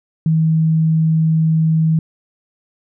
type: tone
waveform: sine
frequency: 160 Hz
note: D#3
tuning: 49 cents sharp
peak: -11 dBFS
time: 0.26-1.99 s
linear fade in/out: 2 ms
effects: none